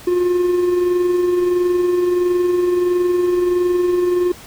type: tone with amplitude modulation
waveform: triangle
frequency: 356.2 Hz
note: F4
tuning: 34 cents sharp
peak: -10 dBFS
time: 0.07-4.32 s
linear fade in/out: 5 ms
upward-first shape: sine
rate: 21.5 Hz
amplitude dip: 35%
effects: pink hiss -39 dBFS RMS until 4.46 s